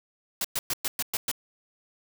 white noise bursts, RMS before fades -28 dBFS, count 7, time 0.41-1.315 s, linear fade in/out 2 ms, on 35 ms, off 110 ms, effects none

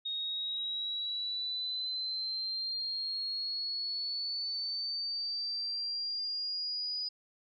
sine linear sweep, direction up, 3729 to 4951 Hz, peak -33 dBFS, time 0.05-7.09 s, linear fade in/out 10 ms, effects none

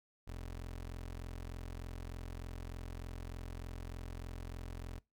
25% pulse tone, 43.32 Hz, F1, 13 cents flat, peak -39 dBFS, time 0.27-4.99 s, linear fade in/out 10 ms, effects noise-tail reverb RT60 0.2 s tail -21 dB re dry

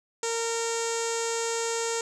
sawtooth tone with low-pass filter, 460.1 Hz, A#4, 23 cents flat, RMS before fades -29 dBFS, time 0.23-2.01 s, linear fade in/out 2 ms, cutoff 7200 Hz, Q 6.5, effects none

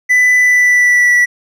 triangle tone with pitch glide, 1994 to 1953 Hz, B6 to B6, +16 to -20 cents, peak -5 dBFS, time 0.09-1.26 s, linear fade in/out 20 ms, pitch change -36 cents, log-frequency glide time 0.37-1.14 s, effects none

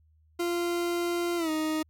40% pulse tone with pitch glide, 346.3 to 312.1 Hz, F4 to D#4, -15 to +5 cents, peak -26 dBFS, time 0.39-1.83 s, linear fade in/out 10 ms, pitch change -180 cents, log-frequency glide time 1.37-1.5 s, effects added 78 Hz sine -60 dBFS peak until 1.89 s

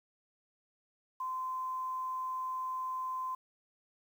sine tone with quantisation, 1032 Hz, C6, 24 cents flat, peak -34 dBFS, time 1.2-3.35 s, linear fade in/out 5 ms, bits 10, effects none

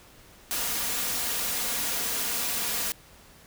white noise with comb filter, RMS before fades -29 dBFS, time 0.51-2.92 s, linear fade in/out 0 ms, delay 4.2 ms, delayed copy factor +0.5, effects pink hiss -53 dBFS RMS until 3.46 s

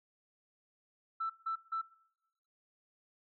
sine tone bursts, 1327 Hz, E6, 11 cents sharp, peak -32 dBFS, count 3, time 1.2-1.817 s, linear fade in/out 10 ms, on 99 ms, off 160 ms, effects noise-tail reverb RT60 0.9 s tail -22 dB re dry + tanh soft clip ceiling -28 dBFS

